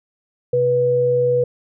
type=tone pair together; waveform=sine; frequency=129.81 / 490.1 Hz; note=C3 / B4; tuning=-13 / -13 cents; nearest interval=octave + major seventh; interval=2300 cents; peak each=-24 / -14 dBFS; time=0.53-1.44 s; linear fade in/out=5 ms; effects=none